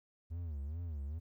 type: tone with vibrato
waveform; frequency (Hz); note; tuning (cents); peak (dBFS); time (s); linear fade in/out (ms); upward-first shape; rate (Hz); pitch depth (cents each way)
triangle; 77.7; D#2; -2; -36; 0.3-1.2; 20; sine; 2.4; 200
effects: 13-bit